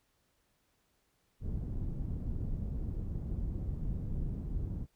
pink low-pass noise, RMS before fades -36 dBFS, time 1.4-4.87 s, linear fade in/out 50 ms, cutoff 170 Hz, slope 12 dB/octave, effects pink hiss -75 dBFS RMS until 4.95 s

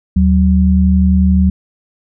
sine tone pair together, 76.45 / 187.8 Hz, D#2 / F#3, -30 / +26 cents, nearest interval octave + major third, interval 1556 cents, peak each -10 dBFS, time 0.16-1.5 s, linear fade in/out 5 ms, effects none

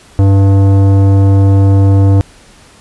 sine tone with tanh clipping, 98 Hz, G2, in tune, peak -6 dBFS, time 0.19-2.21 s, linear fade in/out 0 ms, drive 15 dB, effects pink hiss -41 dBFS RMS until 2.8 s + resampled to 24000 Hz

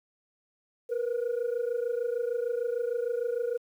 sine tone pair together, 467.3 / 493.9 Hz, A#4 / B4, +4 / 0 cents, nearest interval minor second, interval 96 cents, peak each -28 / -29 dBFS, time 0.89-3.58 s, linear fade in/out 20 ms, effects tanh soft clip ceiling -24 dBFS + 10-bit

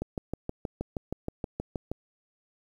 click train, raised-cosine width 2 ms, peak -18 dBFS, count 13, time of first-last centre 0.02-1.916 s, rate 6.33 Hz, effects 9-bit

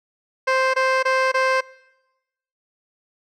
15% pulse tone bursts, 523.3 Hz, C5, in tune, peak -10 dBFS, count 4, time 0.47-1.61 s, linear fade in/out 10 ms, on 270 ms, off 20 ms, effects noise-tail reverb RT60 1.0 s tail -23 dB re dry + low-pass 4000 Hz 12 dB/octave

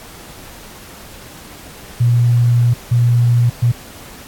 sine tone bursts at uneven times, 120 Hz, B2, 49 cents flat, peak -9 dBFS, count 3, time 2-2.74 / 2.91-3.5 / 3.62-3.72 s, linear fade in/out 10 ms, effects pink hiss -37 dBFS RMS until 4.27 s + AAC 64 kbps

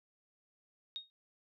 sine tone with exponential decay, 3729 Hz, A#7, in tune, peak -35 dBFS, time 0.96-1.1 s, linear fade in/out 0 ms, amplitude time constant 30 ms, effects none

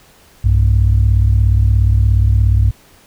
sine tone pair together, 63 / 100 Hz, B1 / G2, +35 / +35 cents, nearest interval minor sixth, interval 800 cents, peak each -10 dBFS, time 0.44-2.71 s, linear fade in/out 10 ms, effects tanh soft clip ceiling -3 dBFS + pink hiss -47 dBFS RMS until 3.06 s

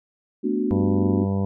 sine chord, B minor seventh, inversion third, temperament equal, 220 / 246.9 / 293.7 / 370 Hz, A3 / B3 / D4 / F#4, 0 / 0 / 0 / 0 cents, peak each -26 dBFS, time 0.43-1.25 s, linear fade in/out 20 ms
harmonic tone, 98 Hz, G2, in tune, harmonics 1 / 2 / 3 / 4 / 5 / 6 / 7 / 8 / 9 / 10, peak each -24 / -23 / -39 / -34 / -33 / -40 / -38 / -47 / -42 / -41 dBFS, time 0.71-1.45 s, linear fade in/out 0 ms
effects none

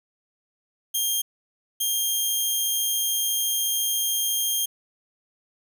10% pulse tone bursts at uneven times, 3207 Hz, G7, 39 cents sharp, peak -14 dBFS, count 2, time 0.94-1.22 / 1.8-4.66 s, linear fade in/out 10 ms, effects 9-bit

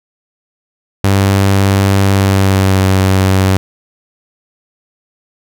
sawtooth tone with pitch glide, 98 to 95.21 Hz, G2 to G2, 0 to -50 cents, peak -4 dBFS, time 1.04-3.57 s, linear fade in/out 0 ms, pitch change -50 cents, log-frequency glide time 2.14-2.85 s, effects none

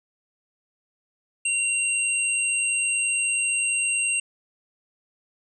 sine tone pair together, 2756 / 8265 Hz, F7 / C9, -24 / -22 cents, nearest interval octave + perfect fifth, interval 1902 cents, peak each -24 dBFS, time 1.45-4.2 s, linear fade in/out 5 ms, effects none

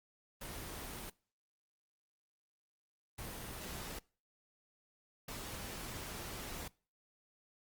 pink noise bursts at uneven times, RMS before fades -45 dBFS, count 3, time 0.41-1.1 / 3.18-3.99 / 5.28-6.68 s, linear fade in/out 5 ms, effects noise-tail reverb RT60 0.4 s tail -24 dB re dry + Opus 24 kbps

